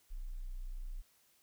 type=tone; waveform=sine; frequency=30.87 Hz; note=B0; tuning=in tune; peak=-39 dBFS; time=0.1-1.02 s; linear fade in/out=20 ms; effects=white hiss -70 dBFS RMS until 1.42 s